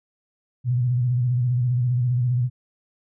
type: tone with vibrato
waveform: sine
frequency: 123.47 Hz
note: B2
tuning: in tune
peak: -18 dBFS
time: 0.64-2.5 s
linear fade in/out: 50 ms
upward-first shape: square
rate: 15 Hz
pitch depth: 53 cents each way
effects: none